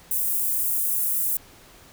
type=high-pass noise; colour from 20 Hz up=white; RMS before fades=-24 dBFS; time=0.11-1.37 s; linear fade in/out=2 ms; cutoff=9600 Hz; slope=24 dB/octave; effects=pink hiss -50 dBFS RMS until 1.92 s